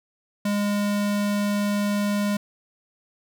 square tone, 204.8 Hz, G#3, 24 cents flat, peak -22 dBFS, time 0.45-2.37 s, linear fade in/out 5 ms, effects none

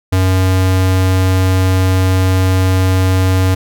square tone, 93.5 Hz, F#2, 19 cents sharp, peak -10 dBFS, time 0.12-3.55 s, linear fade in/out 10 ms, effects none

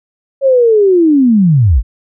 sine linear sweep, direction down, 554.4 to 43.3 Hz, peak -5 dBFS, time 0.41-1.83 s, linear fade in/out 50 ms, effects none

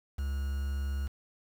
triangle tone with quantisation, 69.3 Hz, C#2, in tune, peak -28 dBFS, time 0.18-1.08 s, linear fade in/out 10 ms, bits 8, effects none

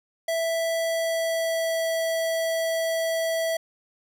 square tone with pitch glide, 659.3 to 655.1 Hz, E5 to E5, 0 to -11 cents, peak -24 dBFS, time 0.28-3.57 s, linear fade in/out 5 ms, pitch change -11 cents, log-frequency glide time 0.77-1.88 s, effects none

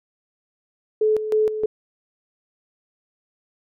sine tone with tremolo, 431.2 Hz, A4, 35 cents flat, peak -15 dBFS, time 1.01-1.66 s, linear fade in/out 5 ms, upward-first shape square, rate 3.2 Hz, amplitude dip 65%, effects none

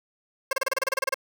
15% pulse tone bursts, 535 Hz, C5, 38 cents sharp, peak -16 dBFS, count 13, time 0.51-1.143 s, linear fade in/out 5 ms, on 21 ms, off 30 ms, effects none

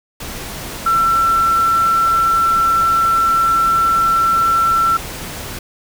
sine tone in noise, 1345 Hz, E6, 34 cents sharp, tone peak -11 dBFS, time 0.86-4.97 s, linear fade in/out 5 ms, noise pink, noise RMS -28 dBFS, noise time 0.2-5.59 s, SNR +14 dB, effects none

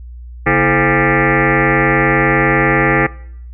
sine tone with frequency modulation, 810 Hz, G#5, 43 cents flat, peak -9 dBFS, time 0.46-3.07 s, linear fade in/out 10 ms, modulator 190 Hz, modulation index 7.1, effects noise-tail reverb RT60 0.7 s tail -22 dB re dry + added 60 Hz sine -29 dBFS peak until 3.53 s

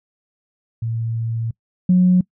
sine tone pair in turn, 114.3 / 181.76 Hz, A#2 / F#3, -34 / -31 cents, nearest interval minor sixth, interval 803 cents, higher second, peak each -20 / -9 dBFS, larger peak second, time 0.82-1.51 / 1.89-2.21 s, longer first, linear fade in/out 5 ms, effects noise-tail reverb RT60 0.1 s tail -24 dB re dry + tanh soft clip ceiling -5 dBFS

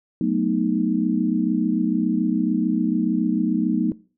sine chord, B dominant seventh, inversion second, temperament equal, 185 / 220 / 246.9 / 311.1 Hz, F#3 / A3 / B3 / D#4, 0 / 0 / 0 / 0 cents, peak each -24 dBFS, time 0.21-3.92 s, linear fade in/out 2 ms, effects noise-tail reverb RT60 0.4 s tail -21 dB re dry

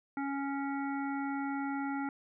harmonic tone, 277.6 Hz, C#4, 3 cents sharp, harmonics 1 / 3 / 5 / 7 / 8, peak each -34 / -39 / -42 / -48 / -51 dBFS, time 0.17-2.09 s, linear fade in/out 2 ms, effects none

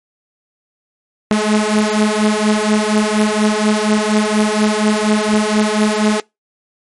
sawtooth beating tone pair, 210.8 / 215 Hz, G#3 / A3, +26 / -40 cents, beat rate 4.2 Hz, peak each -11 dBFS, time 1.31-6.2 s, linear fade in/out 0 ms, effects noise-tail reverb RT60 0.2 s tail -24 dB re dry + MP3 48 kbps

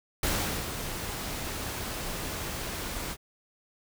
pink noise with ADSR envelope, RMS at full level -27 dBFS, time 0.23-3.17 s, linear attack 3 ms, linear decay 410 ms, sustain -8 dB, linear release 56 ms, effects none

